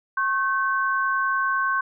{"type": "tone pair together", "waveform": "sine", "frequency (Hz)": [1087, 1537.3], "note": ["C#6", "G6"], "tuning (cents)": [-34, -34], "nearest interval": "tritone", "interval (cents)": 600, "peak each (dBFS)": -23, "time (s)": [0.17, 1.81], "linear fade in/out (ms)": 5, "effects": []}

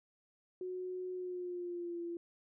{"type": "tone with pitch glide", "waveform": "sine", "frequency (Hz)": [366.7, 342.1], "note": ["F#4", "F4"], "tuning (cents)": [-15, -36], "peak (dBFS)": -38, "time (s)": [0.61, 2.17], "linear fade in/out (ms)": 2, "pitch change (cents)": -121, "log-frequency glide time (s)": [1.13, 2.01], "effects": []}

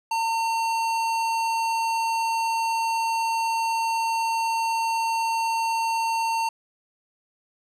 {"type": "tone with hard clipping", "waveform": "sine", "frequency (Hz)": 908, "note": "A#5", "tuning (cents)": -46, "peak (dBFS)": -24, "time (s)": [0.11, 6.49], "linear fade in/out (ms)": 5, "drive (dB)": 16, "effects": []}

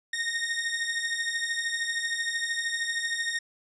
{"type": "beating tone pair", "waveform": "sawtooth", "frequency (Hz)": [1843, 1856], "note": ["A#6", "A#6"], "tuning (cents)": [-20, -8], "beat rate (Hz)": 13, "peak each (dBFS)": [-29, -26], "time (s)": [0.13, 3.39], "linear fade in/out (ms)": 5, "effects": ["resampled to 22050 Hz"]}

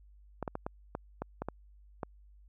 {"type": "clicks", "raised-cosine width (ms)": 1, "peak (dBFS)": -21, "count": 9, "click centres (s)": [0.427, 0.478, 0.554, 0.665, 0.951, 1.22, 1.42, 1.486, 2.032], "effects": ["added 50 Hz sine -55 dBFS peak until 2.48 s"]}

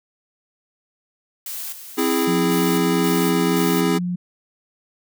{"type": "noise with tremolo", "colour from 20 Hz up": "blue", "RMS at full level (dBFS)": -30, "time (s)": [1.46, 3.81], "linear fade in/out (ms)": 2, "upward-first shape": "square", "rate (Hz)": 1.9, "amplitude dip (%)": 60}
{"type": "chord", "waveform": "square", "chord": "C augmented", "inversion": "none", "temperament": "equal with one note detuned", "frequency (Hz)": [261.6, 329.6, 412.9], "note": ["C4", "E4", "G#4"], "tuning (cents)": [0, 0, -10], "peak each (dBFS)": -23, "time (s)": [1.97, 3.99], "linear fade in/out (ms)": 20}
{"type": "tone", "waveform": "sine", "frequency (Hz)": 178, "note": "F3", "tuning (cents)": 33, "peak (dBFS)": -21, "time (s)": [2.27, 4.16], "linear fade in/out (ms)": 10}
{"effects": []}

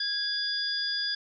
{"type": "tone cluster", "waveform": "sine", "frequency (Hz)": [1645, 3455, 4873], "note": ["G#6", "A7", "D#8"], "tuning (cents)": [-17, -32, -37], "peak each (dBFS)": [-34, -35, -29], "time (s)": [0, 1.15], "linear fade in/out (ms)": 5, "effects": []}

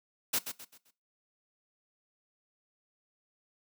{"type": "noise with echo", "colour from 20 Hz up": "white", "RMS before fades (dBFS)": -29, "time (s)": [0.33, 0.39], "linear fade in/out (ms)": 10, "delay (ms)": 130, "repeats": 4, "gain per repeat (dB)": -9, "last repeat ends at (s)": 0.91, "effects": ["noise-tail reverb RT60 0.3 s tail -19 dB re dry", "high-pass 150 Hz 12 dB/octave"]}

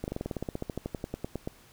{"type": "slowing click train", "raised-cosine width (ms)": 2, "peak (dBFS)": -19, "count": 21, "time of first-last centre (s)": [0.04, 1.475], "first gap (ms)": 39, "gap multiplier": 1.06, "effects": ["pink hiss -57 dBFS RMS until 1.72 s"]}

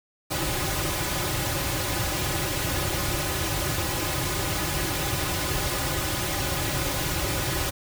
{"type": "noise with comb filter", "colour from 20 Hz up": "pink", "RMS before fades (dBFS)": -27, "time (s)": [0.3, 7.71], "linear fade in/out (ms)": 20, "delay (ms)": 4.4, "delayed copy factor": -0.95, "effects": []}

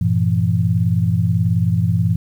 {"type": "chord", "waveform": "sine", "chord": "E diminished", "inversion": "first", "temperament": "equal with one note detuned", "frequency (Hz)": [98, 116.54, 167.89], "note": ["G2", "Bb2", "E3"], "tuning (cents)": [0, 0, 32], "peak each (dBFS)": -18, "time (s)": [0.01, 2.16], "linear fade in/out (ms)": 5, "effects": ["8-bit"]}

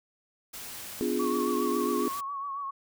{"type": "noise", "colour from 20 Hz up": "white", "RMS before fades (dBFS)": -41, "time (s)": [0.53, 2.21], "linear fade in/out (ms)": 10}
{"type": "chord", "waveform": "sine", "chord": "B diminished seventh", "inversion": "none", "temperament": "equal with one note detuned", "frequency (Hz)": [251.5, 293.7, 349.2, 415.3], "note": ["B3", "D4", "F4", "Ab4"], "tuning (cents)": [32, 0, 0, 0], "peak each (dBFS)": [-31, -33, -31, -31], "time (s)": [1.01, 2.08], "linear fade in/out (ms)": 0}
{"type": "tone with vibrato", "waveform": "sine", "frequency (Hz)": 1115, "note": "C#6", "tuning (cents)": 10, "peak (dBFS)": -32, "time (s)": [1.19, 2.71], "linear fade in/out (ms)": 10, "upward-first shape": "triangle", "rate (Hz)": 7.3, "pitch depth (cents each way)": 57}
{"effects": []}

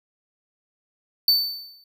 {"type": "tone with exponential decay", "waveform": "square", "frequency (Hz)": 4533, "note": "C#8", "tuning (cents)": 38, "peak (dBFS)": -13, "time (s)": [1.28, 1.84], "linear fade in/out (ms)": 2, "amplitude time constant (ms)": 120, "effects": []}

